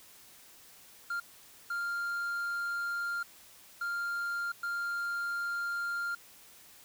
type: tone bursts at uneven times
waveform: triangle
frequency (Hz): 1396.9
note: F6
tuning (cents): 0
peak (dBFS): -30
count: 4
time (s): 1.1-1.2 / 1.7-3.23 / 3.81-4.52 / 4.63-6.15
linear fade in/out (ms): 5
effects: white hiss -56 dBFS RMS until 6.84 s